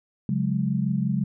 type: chord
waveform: sine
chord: C# suspended fourth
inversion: none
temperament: equal with one note detuned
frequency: 138.59 / 181.92 / 207.7 Hz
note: C#3 / F#3 / G#3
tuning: 0 / -29 / 0 cents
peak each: -26 dBFS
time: 0.29-1.24 s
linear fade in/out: 2 ms
effects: none